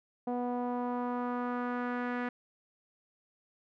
sawtooth tone with low-pass filter sweep, 245.1 Hz, B3, 13 cents flat, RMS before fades -34 dBFS, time 0.27-2.29 s, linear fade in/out 5 ms, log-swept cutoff 740 to 1800 Hz, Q 2.3, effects none

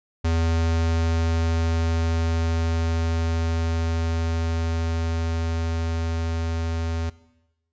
square tone with level ramp, 82.41 Hz, E2, in tune, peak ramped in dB -20 to -25 dBFS, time 0.24-7.1 s, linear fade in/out 10 ms, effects noise-tail reverb RT60 1.0 s tail -19 dB re dry + resampled to 16000 Hz

